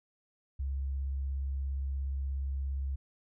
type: tone with vibrato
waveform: sine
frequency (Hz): 68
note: C#2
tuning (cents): -33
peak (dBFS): -31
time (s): 0.59-2.96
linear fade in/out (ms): 10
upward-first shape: triangle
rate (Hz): 17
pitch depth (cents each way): 23
effects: none